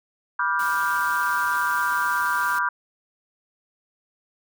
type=chord; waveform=sine; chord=G dominant seventh; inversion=first; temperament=just; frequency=980 / 1176 / 1411.2 / 1568 Hz; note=B5 / D6 / F6 / G6; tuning=-14 / +2 / +18 / 0 cents; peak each=-26 dBFS; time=0.39-2.69 s; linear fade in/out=5 ms
type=noise; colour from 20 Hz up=white; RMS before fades=-38 dBFS; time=0.59-2.59 s; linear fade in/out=5 ms
effects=none